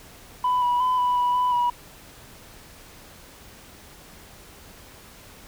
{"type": "tone with pitch steps", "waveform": "sine", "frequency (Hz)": [997, 976, 1008, 988, 981, 994, 970], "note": ["B5", "B5", "B5", "B5", "B5", "B5", "B5"], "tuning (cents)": [16, -21, 35, 0, -12, 11, -31], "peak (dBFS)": -17, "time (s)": [0.44, 1.7], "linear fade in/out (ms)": 5, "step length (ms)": 180, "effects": ["tanh soft clip ceiling -17 dBFS", "pink hiss -47 dBFS RMS until 5.47 s"]}